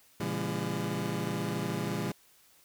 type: chord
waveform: 25% pulse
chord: A# diminished seventh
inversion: none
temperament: just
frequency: 116.54 / 139.85 / 167.82 / 201.4 Hz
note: A#2 / C#3 / E3 / G3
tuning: 0 / +16 / +31 / +47 cents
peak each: -34 / -35 / -32 / -32 dBFS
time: 0.2-2.12 s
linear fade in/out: 5 ms
effects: white hiss -62 dBFS RMS until 2.64 s